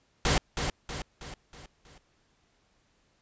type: noise with echo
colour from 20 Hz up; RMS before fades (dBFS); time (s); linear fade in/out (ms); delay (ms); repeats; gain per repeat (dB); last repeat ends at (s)
pink; -24; 0.25-0.38; 2; 320; 5; -6; 1.98
effects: pink hiss -69 dBFS RMS until 3.21 s + resampled to 16000 Hz